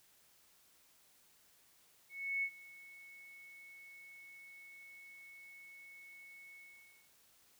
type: tone with ADSR envelope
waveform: sine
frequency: 2206 Hz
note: C#7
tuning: 9 cents flat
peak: -32 dBFS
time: 2.09-7.11 s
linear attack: 340 ms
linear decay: 68 ms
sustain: -21 dB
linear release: 560 ms
effects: white hiss -68 dBFS RMS until 7.59 s